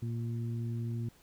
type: harmonic tone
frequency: 116.54 Hz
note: A#2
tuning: in tune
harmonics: 1 / 2 / 3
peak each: -33 / -41 / -48 dBFS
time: 0.02-1.09 s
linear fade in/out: 5 ms
effects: pink hiss -63 dBFS RMS until 1.22 s